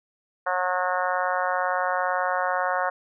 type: harmonic tone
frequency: 182.1 Hz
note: F#3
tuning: 27 cents flat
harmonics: 3 / 4 / 5 / 6 / 7 / 8 / 9 / 10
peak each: -29 / -28 / -31 / -29 / -33 / -30 / -36 / -36 dBFS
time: 0.46-2.9 s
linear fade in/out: 10 ms
effects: none